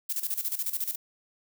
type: noise with tremolo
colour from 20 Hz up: violet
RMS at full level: -29 dBFS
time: 0.09-0.96 s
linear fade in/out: 10 ms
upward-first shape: square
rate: 14 Hz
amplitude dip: 75%
effects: none